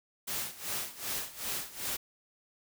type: noise with tremolo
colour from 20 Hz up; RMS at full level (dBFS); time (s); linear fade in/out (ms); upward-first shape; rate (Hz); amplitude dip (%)
white; -34; 0.27-1.97; 10; sine; 2.6; 85
effects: none